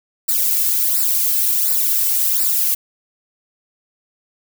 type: noise with flanger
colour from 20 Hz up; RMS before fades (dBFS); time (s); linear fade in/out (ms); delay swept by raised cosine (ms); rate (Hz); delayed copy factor
violet; -17; 0.28-2.75; 10; 0.31 to 2.11; 1.4; -0.9
effects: none